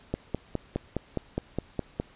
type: click train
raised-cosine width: 2 ms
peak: -14 dBFS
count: 10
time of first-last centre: 0.14-2 s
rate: 4.84 Hz
effects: pink hiss -56 dBFS RMS until 2.15 s + resampled to 8000 Hz